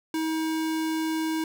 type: tone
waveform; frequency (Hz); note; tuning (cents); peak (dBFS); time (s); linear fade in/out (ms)
square; 318.7; D#4; +42; -26; 0.14-1.44; 2
effects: none